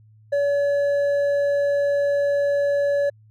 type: tone with hard clipping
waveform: sine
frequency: 569 Hz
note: C#5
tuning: 45 cents sharp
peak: -19 dBFS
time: 0.32-3.1 s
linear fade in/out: 10 ms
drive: 4 dB
effects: added 108 Hz sine -49 dBFS peak until 3.3 s